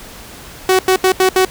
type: tone bursts at uneven times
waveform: sawtooth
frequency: 374.6 Hz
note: F#4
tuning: 21 cents sharp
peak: -5 dBFS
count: 5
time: 0.69-0.79 / 0.88-0.96 / 1.04-1.12 / 1.2-1.29 / 1.36-1.45 s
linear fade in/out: 2 ms
effects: pink hiss -35 dBFS RMS until 1.5 s